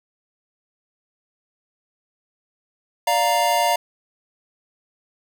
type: chord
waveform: square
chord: Bb major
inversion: first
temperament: equal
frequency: 587.3 / 698.5 / 932.3 Hz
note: D5 / F5 / Bb5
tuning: 0 / 0 / 0 cents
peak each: -25 / -21 / -21 dBFS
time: 3.07-3.76 s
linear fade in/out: 5 ms
effects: none